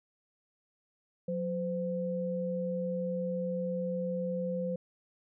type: tone pair together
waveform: sine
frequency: 181.37 / 513 Hz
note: F#3 / C5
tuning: -34 / -34 cents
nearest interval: octave + tritone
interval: 1800 cents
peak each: -34 / -33 dBFS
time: 1.28-4.76 s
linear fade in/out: 5 ms
effects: none